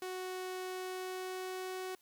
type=tone with pitch glide; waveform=sawtooth; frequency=370 to 372.4 Hz; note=F#4 to F#4; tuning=0 to +11 cents; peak=-35 dBFS; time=0.02-1.95 s; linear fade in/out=2 ms; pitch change=+11 cents; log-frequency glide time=0.65-1.79 s; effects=white hiss -70 dBFS RMS until 2.01 s